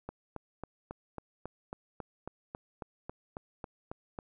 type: click train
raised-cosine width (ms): 1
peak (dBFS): -25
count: 16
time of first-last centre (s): 0.09-4.188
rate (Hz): 3.66
effects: none